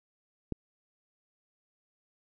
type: click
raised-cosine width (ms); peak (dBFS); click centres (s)
3; -19; 0.523
effects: none

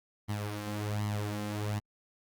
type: tone with flanger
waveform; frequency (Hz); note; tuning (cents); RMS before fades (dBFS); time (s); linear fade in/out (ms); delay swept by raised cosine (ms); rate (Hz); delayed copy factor
sawtooth; 104.4; G#2; +10; -34; 0.28-1.8; 20; 0.97 to 3.87; 1.3; +0.7
effects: Opus 24 kbps

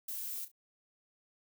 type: noise with echo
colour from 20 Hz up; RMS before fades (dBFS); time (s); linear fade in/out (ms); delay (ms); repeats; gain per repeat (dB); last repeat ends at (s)
violet; -40; 0.08-0.45; 5; 33; 2; -12; 0.516
effects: none

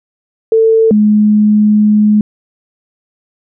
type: tone pair in turn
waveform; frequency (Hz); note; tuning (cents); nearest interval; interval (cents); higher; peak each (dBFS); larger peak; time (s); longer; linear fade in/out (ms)
sine; 446.8 / 210.9; A4 / G#3; +27 / +27; octave + minor second; 1300; first; -5; neither; 0.52-0.91 / 0.91-2.21; second; 2
effects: none

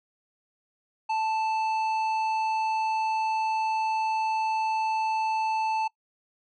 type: tone with tanh clipping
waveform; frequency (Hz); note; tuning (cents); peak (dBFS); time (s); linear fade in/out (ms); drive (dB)
sine; 880; A5; 0; -26; 1.09-5.88; 10; 10
effects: noise-tail reverb RT60 0.1 s tail -22 dB re dry

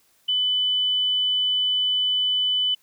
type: tone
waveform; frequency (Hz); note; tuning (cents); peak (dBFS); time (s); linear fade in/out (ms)
sine; 3000; F#7; +23; -19; 0.28-2.75; 10
effects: white hiss -62 dBFS RMS until 2.82 s

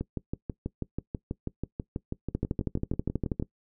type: two click trains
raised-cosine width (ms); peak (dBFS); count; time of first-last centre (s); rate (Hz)
3; -18 / -15; 22 / 14; 0.01-3.425 / 2.35-3.398; 6.15 / 12.4
effects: noise-tail reverb RT60 0.1 s tail -20 dB re dry

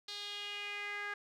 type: tone with band-pass filter sweep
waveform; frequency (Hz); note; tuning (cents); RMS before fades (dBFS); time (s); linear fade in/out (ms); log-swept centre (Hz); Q
sawtooth; 410; G#4; -22; -42; 0.08-1.14; 5; 4100 to 1700; 3.9
effects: none

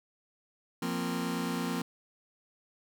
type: chord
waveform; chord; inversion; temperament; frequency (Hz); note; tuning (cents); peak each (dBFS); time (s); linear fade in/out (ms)
sawtooth; F suspended fourth; none; just; 174.61 / 232.8 / 261.9; F3 / Bb3 / C4; 0 / -2 / +2; -31; 0.82-1.82; 5
effects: none

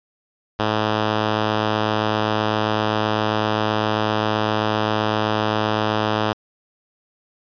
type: tone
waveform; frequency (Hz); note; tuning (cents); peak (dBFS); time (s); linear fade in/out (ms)
5% pulse; 107.7; A2; -37; -7; 0.59-6.33; 5
effects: resampled to 11025 Hz

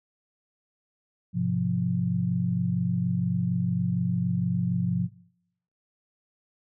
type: tone cluster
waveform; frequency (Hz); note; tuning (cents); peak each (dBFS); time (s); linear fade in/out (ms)
sine; 105.2 / 129.4 / 176; G#2 / C3 / F3; +23 / -19 / +14; -31 / -29 / -25; 1.33-5.09; 50
effects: noise-tail reverb RT60 0.8 s tail -22 dB re dry

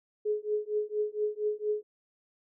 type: tone with tremolo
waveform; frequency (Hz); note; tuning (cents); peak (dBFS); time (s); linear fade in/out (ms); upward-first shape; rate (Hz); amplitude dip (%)
sine; 422.3; G#4; +29; -24; 0.25-1.83; 10; triangle; 4.3; 100
effects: none

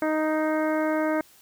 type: harmonic tone with a mistuned harmonic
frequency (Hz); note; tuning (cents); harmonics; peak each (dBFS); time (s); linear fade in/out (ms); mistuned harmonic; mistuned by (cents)
311.1; D#4; 0; 1 / 2 / 3 / 4 / 5 / 6 / 7; -25 / -26 / -33 / -35 / -34 / -40 / -40; 0.02-1.21; 2; 7; -17
effects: white hiss -55 dBFS RMS until 1.41 s

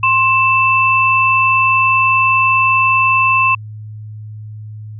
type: tone pair together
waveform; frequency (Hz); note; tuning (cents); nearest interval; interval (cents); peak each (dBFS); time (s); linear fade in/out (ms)
sine; 1055 / 2650; C6 / E7; +14 / +9; octave + major third; 1595; -12; 0.03-3.55; 5
effects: added 107 Hz sine -27 dBFS peak until 4.99 s

